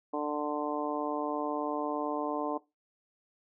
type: harmonic tone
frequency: 148.5 Hz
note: D3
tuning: 20 cents sharp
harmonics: 2 / 3 / 4 / 5 / 6 / 7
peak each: -34 / -36 / -37 / -38 / -39 / -39 dBFS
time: 0.13-2.58 s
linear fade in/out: 10 ms
effects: noise-tail reverb RT60 0.2 s tail -17 dB re dry